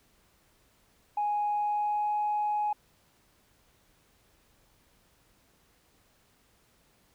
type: tone with pitch glide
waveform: sine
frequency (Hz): 830.6 to 837.8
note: G#5 to G#5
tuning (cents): 0 to +15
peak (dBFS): -25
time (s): 1.17-2.73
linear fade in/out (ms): 5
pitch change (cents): +15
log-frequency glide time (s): 1.5-2.14
effects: tanh soft clip ceiling -22 dBFS + pink hiss -66 dBFS RMS until 7.14 s